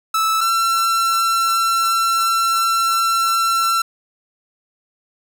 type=tone pair in turn; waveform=45% pulse; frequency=1311 / 1348.6 Hz; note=E6 / E6; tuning=-10 / +39 cents; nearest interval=unison; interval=49 cents; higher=second; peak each=-15 dBFS; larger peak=neither; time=0.14-0.41 / 0.41-3.82 s; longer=second; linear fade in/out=5 ms; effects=none